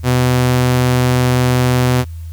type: tone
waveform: sawtooth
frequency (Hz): 125.6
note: B2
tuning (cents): +30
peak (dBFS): -7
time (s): 0.03-2.05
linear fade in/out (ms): 50
effects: added 82 Hz sine -25 dBFS peak until 2.32 s + white hiss -50 dBFS RMS until 2.32 s